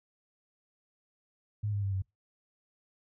sine tone with pitch steps, 104.8 / 101.52 / 98.35 / 95.27 Hz, G#2 / G#2 / G2 / G2, +16 / -39 / +6 / -49 cents, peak -29 dBFS, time 1.63-2.022 s, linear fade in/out 10 ms, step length 98 ms, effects noise-tail reverb RT60 0.2 s tail -25 dB re dry

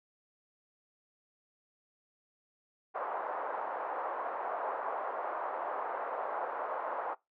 pink band-pass noise, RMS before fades -37 dBFS, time 2.94-7.15 s, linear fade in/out 20 ms, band 570 to 1200 Hz, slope 24 dB/octave, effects noise-tail reverb RT60 0.2 s tail -22 dB re dry

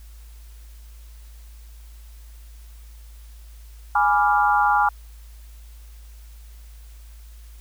sine chord, G# diminished seventh, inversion none, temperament equal, 830.6 / 987.8 / 1174.7 / 1396.9 Hz, G#5 / B5 / D6 / F6, 0 / 0 / 0 / 0 cents, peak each -18 / -24 / -23 / -22 dBFS, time 3.95-4.89 s, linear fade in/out 5 ms, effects added 55 Hz sine -40 dBFS peak until 7.6 s + white hiss -55 dBFS RMS until 7.6 s

